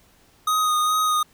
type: tone with vibrato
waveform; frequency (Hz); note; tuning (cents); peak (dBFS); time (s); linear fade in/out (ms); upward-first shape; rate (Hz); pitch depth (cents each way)
square; 1244.5; D#6; 0; -19; 0.47-1.23; 5; sine; 2.4; 18
effects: pink hiss -57 dBFS RMS until 1.33 s